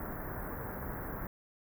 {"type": "band-stop noise", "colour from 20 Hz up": "pink", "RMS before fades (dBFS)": -40, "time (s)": [0, 1.27], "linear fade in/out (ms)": 2, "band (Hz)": [1800, 13000], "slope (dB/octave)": 48, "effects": []}